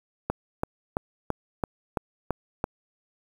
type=click train; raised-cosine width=1 ms; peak=-11 dBFS; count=8; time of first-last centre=0.3-2.641 s; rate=2.99 Hz; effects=7-bit